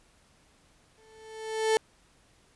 35% pulse tone with exponential growth, 440 Hz, A4, in tune, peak -18 dBFS, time 0.98-1.77 s, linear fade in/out 0 ms, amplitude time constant 170 ms, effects pink hiss -63 dBFS RMS until 2.55 s + resampled to 24000 Hz

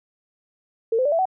sine tone with pitch steps, 452.5 / 513.8 / 583.4 / 662.5 / 752.3 Hz, A4 / C5 / D5 / E5 / F#5, +48 / -32 / -12 / +9 / +29 cents, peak -17 dBFS, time 0.92-1.255 s, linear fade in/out 5 ms, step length 67 ms, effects none

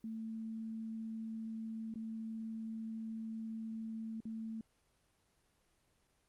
sine tone with dropouts, 222.7 Hz, A3, 21 cents sharp, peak -40 dBFS, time 0.04-4.61 s, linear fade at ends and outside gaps 2 ms, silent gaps 1.94-1.957 / 4.204-4.253 s, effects pink hiss -75 dBFS RMS until 6.28 s + Opus 24 kbps

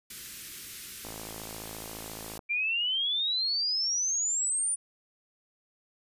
white band-stop noise, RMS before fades -42 dBFS, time 0.1-2.38 s, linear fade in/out 5 ms, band 390 to 1500 Hz, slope 24 dB/octave
click train, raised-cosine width 1 ms, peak -28 dBFS, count 74, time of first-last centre 1.05-2.392 s, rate 54.4 Hz
sine exponential sweep, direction up, 2349 to 9470 Hz, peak -26 dBFS, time 2.49-4.76 s, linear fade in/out 20 ms
effects resampled to 32000 Hz

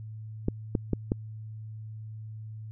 clicks, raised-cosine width 3 ms, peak -12 dBFS, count 4, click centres 0.484 / 0.752 / 0.933 / 1.119 s, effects added 109 Hz sine -38 dBFS peak until 2.71 s

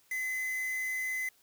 triangle tone with quantisation, 2033 Hz, B6, 50 cents sharp, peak -30 dBFS, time 0.11-1.29 s, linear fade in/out 5 ms, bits 7, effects white hiss -66 dBFS RMS until 1.42 s

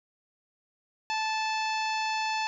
harmonic tone, 875 Hz, A5, 10 cents flat, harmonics 1 / 2 / 3 / 4 / 5 / 6 / 7 / 8, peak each -29 / -37 / -34 / -42 / -39 / -42 / -48 / -50 dBFS, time 1.1-2.47 s, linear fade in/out 0 ms, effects none

